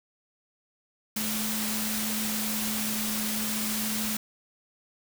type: tone in noise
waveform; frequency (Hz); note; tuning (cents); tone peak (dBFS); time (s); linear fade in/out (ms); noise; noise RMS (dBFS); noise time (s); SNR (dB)
sine; 215.7; A3; -34; -32; 1.16-4.17; 5; white; -31; 1.16-4.17; -4
effects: none